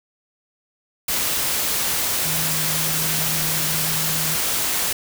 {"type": "tone in noise", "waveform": "sine", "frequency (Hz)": 157.9, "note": "D#3", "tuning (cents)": 26, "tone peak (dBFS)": -29, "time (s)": [2.25, 4.36], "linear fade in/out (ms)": 5, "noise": "white", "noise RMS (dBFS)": -22, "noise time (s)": [1.08, 4.93], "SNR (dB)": -10, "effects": []}